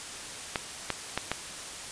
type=clicks; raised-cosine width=0.3 ms; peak=-11 dBFS; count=4; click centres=0.558 / 0.903 / 1.176 / 1.316 s; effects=white hiss -40 dBFS RMS until 1.91 s + resampled to 22050 Hz